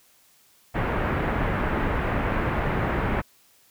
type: low-pass noise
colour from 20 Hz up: pink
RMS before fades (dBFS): -25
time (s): 0.74-3.22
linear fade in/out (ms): 20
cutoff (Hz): 2100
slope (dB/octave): 24
effects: white hiss -59 dBFS RMS until 3.7 s